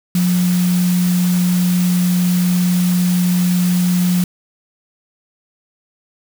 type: tone in noise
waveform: sine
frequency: 178.9 Hz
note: F3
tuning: 42 cents sharp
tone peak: -12 dBFS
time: 0.15-4.24 s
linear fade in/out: 2 ms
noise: white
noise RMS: -27 dBFS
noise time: 0.15-4.24 s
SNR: +12 dB
effects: none